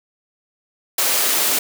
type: noise with high-pass filter sweep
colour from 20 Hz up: white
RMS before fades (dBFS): -18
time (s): 0.98-1.59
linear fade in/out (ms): 5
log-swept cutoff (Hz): 440 to 260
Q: 1
effects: none